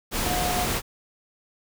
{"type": "tone in noise", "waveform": "sine", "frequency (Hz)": 720, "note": "F#5", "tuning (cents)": -47, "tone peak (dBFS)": -27, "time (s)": [0.25, 0.68], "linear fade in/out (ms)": 50, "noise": "pink", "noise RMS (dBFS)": -26, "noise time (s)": [0.11, 0.82], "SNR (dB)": -4, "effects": []}